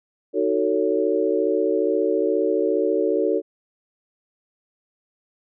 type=chord; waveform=sine; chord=D# half-diminished seventh; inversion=none; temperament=just; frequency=311.1 / 373.4 / 448 / 560 Hz; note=D#4 / F#4 / A4 / C#5; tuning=0 / +16 / +31 / +18 cents; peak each=-25 / -23 / -22 / -25 dBFS; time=0.33-3.42 s; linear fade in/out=50 ms; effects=none